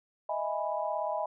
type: chord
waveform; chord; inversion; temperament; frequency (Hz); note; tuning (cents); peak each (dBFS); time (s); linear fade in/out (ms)
sine; E major seventh; third; equal with one note detuned; 622.3 / 659.3 / 827.3 / 987.8; D#5 / E5 / G#5 / B5; 0 / 0 / -7 / 0; -34 / -36 / -35 / -36; 0.29-1.26; 5
effects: none